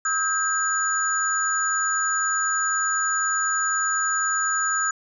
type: tone cluster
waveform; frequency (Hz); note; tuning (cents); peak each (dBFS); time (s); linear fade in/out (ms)
sine; 1288 / 1598 / 6900; E6 / G6 / A8; -41 / +33 / -35; -25; 0.05-4.91; 5
effects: none